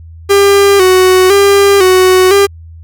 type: tone with vibrato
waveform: 45% pulse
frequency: 385 Hz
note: G4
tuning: 31 cents flat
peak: -4 dBFS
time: 0.29-2.47 s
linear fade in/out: 20 ms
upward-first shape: square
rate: 0.99 Hz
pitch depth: 64 cents each way
effects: added 82 Hz sine -29 dBFS peak until 2.83 s